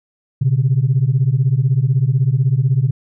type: beating tone pair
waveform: sine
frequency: 123.47 / 139.47 Hz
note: B2 / C#3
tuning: 0 / +11 cents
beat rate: 16 Hz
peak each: -14 dBFS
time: 0.41-2.91 s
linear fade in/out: 10 ms
effects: tanh soft clip ceiling -6 dBFS